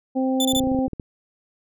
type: harmonic tone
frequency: 261.6 Hz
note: C4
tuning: in tune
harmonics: 1 / 2 / 3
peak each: -20 / -26 / -30 dBFS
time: 0.15-0.88 s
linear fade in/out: 20 ms
type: tone bursts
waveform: sawtooth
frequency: 3520 Hz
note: A7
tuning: in tune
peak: -18 dBFS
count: 3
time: 0.4-0.598 s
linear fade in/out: 2 ms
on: 50 ms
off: 24 ms
type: clicks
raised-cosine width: 3 ms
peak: -18 dBFS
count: 11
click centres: 0.535 / 0.565 / 0.605 / 0.638 / 0.672 / 0.717 / 0.748 / 0.789 / 0.88 / 0.933 / 0.998 s
effects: none